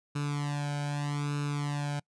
sawtooth tone with flanger, 145.1 Hz, D3, 21 cents flat, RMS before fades -32 dBFS, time 0.15-2 s, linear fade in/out 10 ms, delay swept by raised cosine 0.76 to 1.3 ms, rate 0.81 Hz, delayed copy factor +0.85, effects noise-tail reverb RT60 0.1 s tail -26 dB re dry + resampled to 22050 Hz

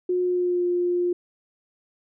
sine tone with pitch glide, 361 to 353.4 Hz, F#4 to F4, -43 to +21 cents, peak -20 dBFS, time 0.09-1.13 s, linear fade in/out 5 ms, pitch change -36 cents, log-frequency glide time 0.22-0.65 s, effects none

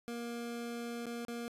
25% pulse tone with dropouts, 236 Hz, A#3, 22 cents sharp, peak -35 dBFS, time 0.08-1.48 s, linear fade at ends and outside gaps 0 ms, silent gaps 1.057-1.066 / 1.25-1.283 s, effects resampled to 32000 Hz

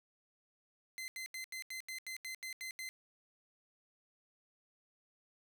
sawtooth tone bursts, 2063 Hz, C7, 25 cents flat, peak -38 dBFS, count 11, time 0.98-2.89 s, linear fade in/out 0 ms, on 100 ms, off 81 ms, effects none

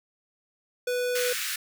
square tone, 493.9 Hz, B4, in tune, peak -26 dBFS, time 0.87-1.33 s, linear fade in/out 5 ms
pink high-pass noise, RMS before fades -31 dBFS, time 1.15-1.56 s, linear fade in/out 5 ms, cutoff 1400 Hz, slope 48 dB/octave
effects none

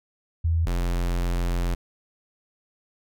sine / square tone pair in turn, 82.41 / 43.66 Hz, E2 / F1, 0 / 0 cents, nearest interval major seventh, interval 1100 cents, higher first, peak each -19 / -23 dBFS, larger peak first, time 0.44-0.66 / 0.66-1.75 s, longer second, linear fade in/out 10 ms, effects none

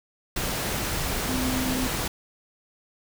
sine tone in noise, 256.4 Hz, C4, 35 cents flat, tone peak -27 dBFS, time 1.29-1.87 s, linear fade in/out 5 ms, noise pink, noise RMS -28 dBFS, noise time 0.36-2.08 s, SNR -2 dB, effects none

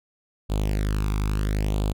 sawtooth tone with flanger, 51.5 Hz, G#1, 14 cents flat, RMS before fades -24 dBFS, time 0.49-1.93 s, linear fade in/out 20 ms, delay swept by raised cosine 0.26 to 0.84 ms, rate 0.74 Hz, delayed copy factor +0.75, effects none

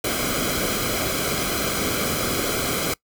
pink noise with comb filter, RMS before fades -24 dBFS, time 0.04-2.94 s, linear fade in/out 5 ms, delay 1.1 ms, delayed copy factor -0.7, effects noise-tail reverb RT60 0.1 s tail -22 dB re dry

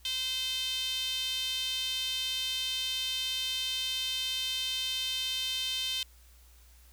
sawtooth tone with high-pass filter, 517 Hz, C5, 21 cents flat, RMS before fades -33 dBFS, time 0.05-6.03 s, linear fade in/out 2 ms, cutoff 3300 Hz, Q 7, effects added 60 Hz sine -55 dBFS peak until 6.92 s + white hiss -62 dBFS RMS until 6.92 s

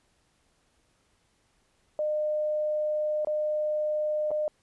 sine tone with dropouts, 607 Hz, D#5, 43 cents flat, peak -25 dBFS, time 1.99-4.48 s, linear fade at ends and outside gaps 1 ms, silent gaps 3.248-3.271 / 4.307-4.314 s, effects pink hiss -69 dBFS RMS until 4.62 s + resampled to 24000 Hz

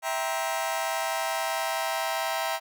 sawtooth chord, C dominant seventh, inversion first, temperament just, 654.1 / 784.9 / 941.9 / 1046.5 Hz, E5 / G5 / Bb5 / C6, -14 / +2 / +18 / 0 cents, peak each -27 / -28 / -29 / -33 dBFS, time 0.02-2.6 s, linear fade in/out 50 ms, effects none

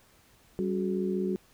sine tone cluster, 193.8 / 280.4 / 367 / 422.4 Hz, G3 / C#4 / F#4 / G#4, -20 / +20 / -14 / +29 cents, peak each -30 / -39 / -30 / -38 dBFS, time 0.59-1.36 s, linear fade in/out 0 ms, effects pink hiss -61 dBFS RMS until 1.53 s

